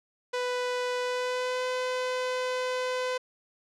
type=tone with pitch glide; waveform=sawtooth; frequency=496.4 to 506.5 Hz; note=B4 to B4; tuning=+9 to +44 cents; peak=-24 dBFS; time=0.33-3.18 s; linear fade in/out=10 ms; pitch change=+35 cents; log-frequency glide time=1.02-1.66 s; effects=low-pass 6000 Hz 12 dB/octave